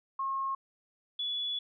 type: tone pair in turn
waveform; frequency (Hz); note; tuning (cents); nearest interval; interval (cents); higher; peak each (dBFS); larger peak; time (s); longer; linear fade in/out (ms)
sine; 1080 / 3418; C#6 / G#7; -45 / +49; octave + minor sixth; 1994; second; -30 / -31; first; 0.19-0.55 / 1.19-1.59; second; 5
effects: none